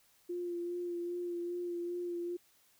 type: tone with vibrato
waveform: sine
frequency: 349.2 Hz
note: F4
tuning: in tune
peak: -35 dBFS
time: 0.29-2.37 s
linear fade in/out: 10 ms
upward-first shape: sine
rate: 2.5 Hz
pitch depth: 20 cents each way
effects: white hiss -68 dBFS RMS until 2.79 s